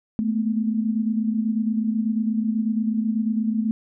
sine tone cluster, 217.3 / 227.3 / 245.5 Hz, A3 / A#3 / B3, -21 / -43 / -10 cents, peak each -21 / -30 / -28 dBFS, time 0.19-3.71 s, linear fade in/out 0 ms, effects none

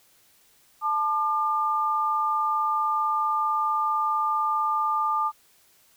sine tone pair together, 875.5 / 1200 Hz, A5 / D6, -9 / +37 cents, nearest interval perfect fourth, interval 546 cents, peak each -27 / -23 dBFS, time 0.81-5.32 s, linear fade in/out 50 ms, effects white hiss -60 dBFS RMS until 5.96 s

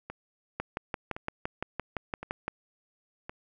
two click trains, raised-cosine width 0.5 ms, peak -23 / -16 dBFS, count 4 / 12, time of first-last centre 0.1-3.295 / 0.6-2.48 s, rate 0.939 / 5.85 Hz, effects none

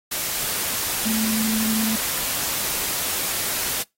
sine tone in noise, 219.7 Hz, A3, 2 cents flat, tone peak -22 dBFS, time 1.05-1.96 s, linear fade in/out 10 ms, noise white, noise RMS -25 dBFS, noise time 0.11-3.83 s, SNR 0 dB, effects noise-tail reverb RT60 0.2 s tail -24 dB re dry + AAC 48 kbps

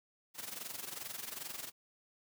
white noise with amplitude modulation, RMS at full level -41 dBFS, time 0.34-1.72 s, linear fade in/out 50 ms, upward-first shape sine, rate 22.5 Hz, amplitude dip 75%, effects high-pass 100 Hz 12 dB/octave

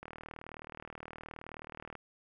click train, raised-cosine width 0.5 ms, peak -29 dBFS, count 76, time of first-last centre 0.03-1.953 s, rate 39 Hz, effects none

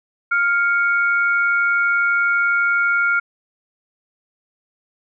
sine tone pair together, 1400 / 2222 Hz, F6 / C#7, +4 / +4 cents, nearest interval minor sixth, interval 800 cents, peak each -15 / -23 dBFS, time 0.31-3.2 s, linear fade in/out 10 ms, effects none

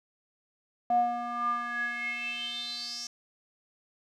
square tone with band-pass filter sweep, 239.3 Hz, A#3, 46 cents sharp, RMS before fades -32 dBFS, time 0.9-3.07 s, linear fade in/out 2 ms, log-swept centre 670 to 5800 Hz, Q 8.8, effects none

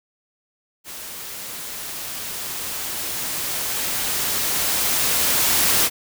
white noise with level ramp, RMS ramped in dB -35 to -17 dBFS, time 0.84-5.9 s, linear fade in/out 50 ms, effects none

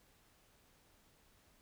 silence, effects pink hiss -69 dBFS RMS until 1.61 s

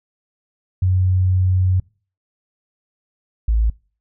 sine tone pair in turn, 92.5 / 55 Hz, F#2 / A1, 0 / 0 cents, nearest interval major sixth, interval 900 cents, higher first, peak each -13 dBFS, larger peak neither, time 0.82-1.8 / 3.48-3.7 s, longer first, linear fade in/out 5 ms, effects noise-tail reverb RT60 0.4 s tail -25 dB re dry

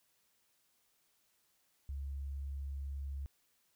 sine tone, 69.3 Hz, C#2, in tune, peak -38 dBFS, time 1.89-3.26 s, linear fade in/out 0 ms, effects white hiss -75 dBFS RMS until 3.75 s

